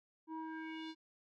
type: tone with low-pass filter sweep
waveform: square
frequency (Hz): 319.3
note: D#4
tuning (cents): +45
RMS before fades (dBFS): -45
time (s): 0.27-0.95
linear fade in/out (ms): 50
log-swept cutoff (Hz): 730 to 4500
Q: 3.2
effects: none